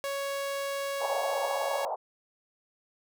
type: tone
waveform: sawtooth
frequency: 556 Hz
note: C#5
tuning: 5 cents sharp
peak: -27 dBFS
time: 0.04-1.85 s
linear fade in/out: 0 ms
type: band-pass noise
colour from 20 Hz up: white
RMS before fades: -33 dBFS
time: 1-1.96 s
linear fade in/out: 10 ms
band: 530 to 920 Hz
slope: 48 dB/octave
effects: none